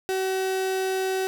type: tone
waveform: 35% pulse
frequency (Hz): 379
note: F#4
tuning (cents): +42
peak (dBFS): -22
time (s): 0.09-1.27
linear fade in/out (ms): 0
effects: none